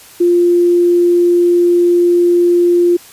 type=tone; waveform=sine; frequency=349.2 Hz; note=F4; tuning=in tune; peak=-7 dBFS; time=0.2-2.97 s; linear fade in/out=10 ms; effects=white hiss -39 dBFS RMS until 3.12 s + resampled to 32000 Hz